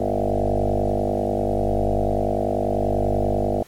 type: tone with frequency modulation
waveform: sine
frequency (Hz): 351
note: F4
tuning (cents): +9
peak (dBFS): -18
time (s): 0-3.63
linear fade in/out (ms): 5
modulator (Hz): 50.2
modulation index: 7.3
effects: pink hiss -50 dBFS RMS until 3.67 s + MP3 64 kbps